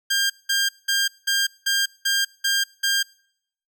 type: tone bursts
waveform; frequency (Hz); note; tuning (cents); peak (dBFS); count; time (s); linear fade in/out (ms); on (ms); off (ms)
15% pulse; 1600; G6; +35; -12; 8; 0.1-3.03; 10; 200; 190
effects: noise-tail reverb RT60 0.7 s tail -26 dB re dry